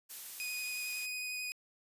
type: noise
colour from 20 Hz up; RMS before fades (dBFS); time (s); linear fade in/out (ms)
blue; -44; 0.09-1.07; 20
type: tone with vibrato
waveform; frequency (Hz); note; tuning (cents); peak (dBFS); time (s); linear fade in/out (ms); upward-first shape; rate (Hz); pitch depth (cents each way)
sawtooth; 2489; D#7; 0; -34; 0.4-1.52; 0; sine; 11; 11
effects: resampled to 32000 Hz